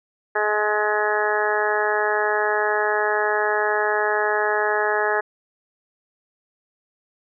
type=harmonic tone; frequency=211 Hz; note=G#3; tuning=28 cents sharp; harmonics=2 / 3 / 4 / 5 / 6 / 7 / 8 / 9; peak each=-24 / -27 / -25 / -31 / -29 / -31 / -24 / -32 dBFS; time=0.35-5.21 s; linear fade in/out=10 ms; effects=none